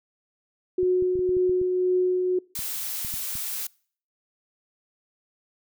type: tone with tremolo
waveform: sine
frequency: 365.5 Hz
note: F#4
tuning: 21 cents flat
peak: -18 dBFS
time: 0.78-2.39 s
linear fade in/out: 5 ms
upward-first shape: triangle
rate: 1.9 Hz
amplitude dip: 35%
type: clicks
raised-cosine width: 5 ms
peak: -28 dBFS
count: 12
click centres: 0.831 / 1.024 / 1.155 / 1.192 / 1.292 / 1.368 / 1.495 / 1.615 / 2.591 / 3.048 / 3.14 / 3.354 s
type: noise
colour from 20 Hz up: blue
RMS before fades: -31 dBFS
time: 2.55-3.67 s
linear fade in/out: 5 ms
effects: noise-tail reverb RT60 0.5 s tail -25 dB re dry